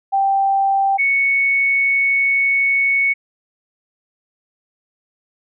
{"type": "tone pair in turn", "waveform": "sine", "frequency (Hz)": [784, 2217], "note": ["G5", "C#7"], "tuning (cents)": [0, 0], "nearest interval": "octave + tritone", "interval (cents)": 1800, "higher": "second", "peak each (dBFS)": -13, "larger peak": "neither", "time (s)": [[0.12, 0.98], [0.98, 3.14]], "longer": "second", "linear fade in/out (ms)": 20, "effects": []}